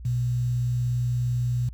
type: tone with quantisation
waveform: sine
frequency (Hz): 122.4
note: B2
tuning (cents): -15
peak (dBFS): -22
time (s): 0.05-1.69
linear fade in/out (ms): 5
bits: 8
effects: added 60 Hz sine -37 dBFS peak until 1.73 s